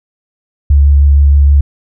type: tone with vibrato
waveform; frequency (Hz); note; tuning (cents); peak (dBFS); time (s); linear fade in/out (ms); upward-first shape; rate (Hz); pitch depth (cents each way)
sine; 71; C#2; +42; -3; 0.7-1.61; 5; sine; 6.4; 14
effects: none